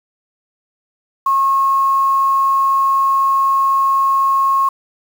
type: tone with quantisation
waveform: sine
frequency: 1086 Hz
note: C#6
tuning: 36 cents flat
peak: -11 dBFS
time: 1.26-4.69 s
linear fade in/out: 5 ms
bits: 6
effects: none